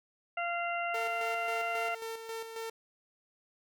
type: harmonic tone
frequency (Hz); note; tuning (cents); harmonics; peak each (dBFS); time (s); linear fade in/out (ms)
691; F5; -19; 1 / 2 / 3 / 4; -34 / -37 / -39 / -40; 0.37-1.95; 5
type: tone with tremolo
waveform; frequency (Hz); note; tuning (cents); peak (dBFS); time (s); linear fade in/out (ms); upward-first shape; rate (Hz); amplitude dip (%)
sawtooth; 451.5; A4; +45; -33; 0.94-2.7; 5; square; 3.7; 50
effects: none